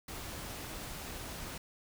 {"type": "noise", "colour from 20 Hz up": "pink", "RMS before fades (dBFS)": -43, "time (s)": [0.08, 1.58], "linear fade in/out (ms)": 5, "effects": []}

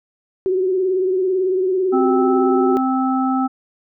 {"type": "tone with vibrato", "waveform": "sine", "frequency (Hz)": 373.5, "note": "F#4", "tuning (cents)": 16, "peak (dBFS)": -15, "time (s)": [0.46, 2.77], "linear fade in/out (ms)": 0, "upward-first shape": "triangle", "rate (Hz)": 18, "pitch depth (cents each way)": 66}
{"type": "harmonic tone", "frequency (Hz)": 261.4, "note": "C4", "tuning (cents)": -1, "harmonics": [1, 3, 5], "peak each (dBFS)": [-17, -22, -24], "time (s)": [1.92, 3.48], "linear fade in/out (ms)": 20}
{"effects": []}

